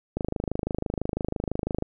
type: click train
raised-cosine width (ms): 2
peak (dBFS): -13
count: 44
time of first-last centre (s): 0.17-1.824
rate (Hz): 26
effects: none